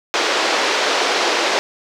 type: band-pass noise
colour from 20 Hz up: pink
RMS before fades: -18 dBFS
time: 0.14-1.59 s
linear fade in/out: 0 ms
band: 380 to 5700 Hz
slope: 24 dB/octave
effects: none